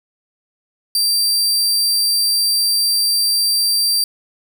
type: tone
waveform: sawtooth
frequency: 4699 Hz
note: D8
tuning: in tune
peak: -11 dBFS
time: 0.95-4.04 s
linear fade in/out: 2 ms
effects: none